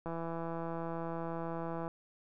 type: click train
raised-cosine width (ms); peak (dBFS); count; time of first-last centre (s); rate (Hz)
1; -26; 303; 0.06-1.879; 166
effects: none